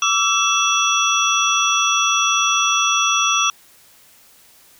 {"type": "tone cluster", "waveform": "sine", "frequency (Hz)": [1149, 1329, 2663, 3367, 5830], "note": ["D6", "E6", "E7", "G#7", "F#8"], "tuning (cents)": [-38, 14, 17, 23, -26], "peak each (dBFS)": -21, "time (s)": [0.02, 3.5], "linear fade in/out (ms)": 2, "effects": ["white hiss -50 dBFS RMS until 4.79 s"]}